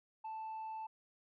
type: tone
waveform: sine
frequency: 880 Hz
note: A5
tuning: in tune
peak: -39 dBFS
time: 0.24-0.87 s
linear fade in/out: 10 ms
effects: tanh soft clip ceiling -40 dBFS